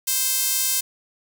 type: tone with high-pass filter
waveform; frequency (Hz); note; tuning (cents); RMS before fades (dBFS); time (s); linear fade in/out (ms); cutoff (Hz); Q
sawtooth; 523.3; C5; 0; -22; 0.07-0.81; 10; 7000; 0.57
effects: none